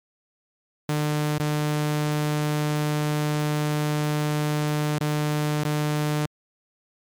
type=tone with dropouts; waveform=sawtooth; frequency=150 Hz; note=D3; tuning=37 cents sharp; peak=-18 dBFS; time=0.89-6.26 s; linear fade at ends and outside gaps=2 ms; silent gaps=1.381-1.399 / 4.986-5.008 / 5.636-5.651 s; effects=MP3 96 kbps